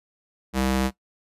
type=tone with high-pass filter; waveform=square; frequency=65.41 Hz; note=C2; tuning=in tune; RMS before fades=-23 dBFS; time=0.53-0.91 s; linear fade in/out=50 ms; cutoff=140 Hz; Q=0.9; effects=noise-tail reverb RT60 0.1 s tail -17 dB re dry + resampled to 32000 Hz